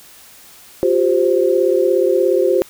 sine chord, F suspended second, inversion none, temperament equal with one note detuned, 355.1 / 392 / 523.3 Hz, F4 / G4 / C5, +29 / 0 / 0 cents, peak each -16 dBFS, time 0.83-2.62 s, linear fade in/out 0 ms, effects white hiss -43 dBFS RMS until 2.69 s

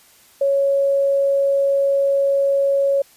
sine tone, 554.4 Hz, C#5, in tune, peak -14 dBFS, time 0.41-3.02 s, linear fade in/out 5 ms, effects white hiss -51 dBFS RMS until 3.16 s + resampled to 32000 Hz

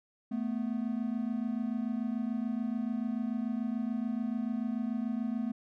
triangle tone pair together, 220 / 246.9 Hz, A3 / B3, 0 / 0 cents, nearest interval major second, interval 200 cents, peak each -31 / -32 dBFS, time 0.31-5.52 s, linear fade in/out 10 ms, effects none

